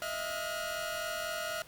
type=tone cluster; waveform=sawtooth; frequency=627 / 671 / 1432 Hz; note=D#5 / E5 / F6; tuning=+13 / +31 / +43 cents; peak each=-35 / -36 / -35 dBFS; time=0.02-1.62 s; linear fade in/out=0 ms; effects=pink hiss -55 dBFS RMS until 1.67 s + Opus 48 kbps